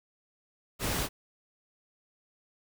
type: noise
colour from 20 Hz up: pink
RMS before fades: -31 dBFS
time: 0.79-1.09 s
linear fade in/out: 50 ms
effects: none